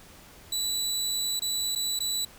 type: tone with dropouts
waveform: 25% pulse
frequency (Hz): 3951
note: B7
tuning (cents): 0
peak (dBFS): -23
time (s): 0.52-2.25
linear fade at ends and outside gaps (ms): 5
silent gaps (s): 1.395-1.419 / 1.752-1.758 / 1.991-2.003
effects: pink hiss -51 dBFS RMS until 2.38 s